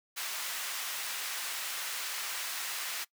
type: high-pass noise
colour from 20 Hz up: pink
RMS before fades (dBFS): -37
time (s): 0.16-3.05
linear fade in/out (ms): 20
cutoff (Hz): 1400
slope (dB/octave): 12
effects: noise-tail reverb RT60 0.1 s tail -21 dB re dry